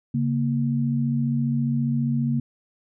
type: tone pair together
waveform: sine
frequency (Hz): 138.59 / 233.4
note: C#3 / A#3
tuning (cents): 0 / +2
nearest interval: major sixth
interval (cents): 902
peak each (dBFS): -23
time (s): 0.14-2.4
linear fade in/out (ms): 5
effects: none